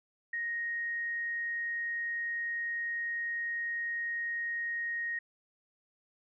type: tone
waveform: sine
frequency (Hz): 1870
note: A#6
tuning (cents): +5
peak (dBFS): -32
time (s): 0.33-5.19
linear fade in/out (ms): 5
effects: none